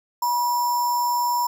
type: tone with sample-and-hold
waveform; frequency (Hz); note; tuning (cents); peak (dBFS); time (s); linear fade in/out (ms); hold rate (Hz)
sine; 970; B5; -31; -19; 0.22-1.47; 5; 6300
effects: none